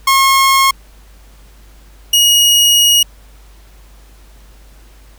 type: tone pair in turn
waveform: sawtooth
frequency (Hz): 1081 / 2886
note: C#6 / F#7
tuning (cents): -44 / -44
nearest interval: octave + perfect fourth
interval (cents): 1700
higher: second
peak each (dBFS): -4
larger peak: neither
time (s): 0.07-0.71 / 2.13-3.03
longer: second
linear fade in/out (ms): 5
effects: added 50 Hz sine -39 dBFS peak until 5.18 s + pink hiss -48 dBFS RMS until 5.18 s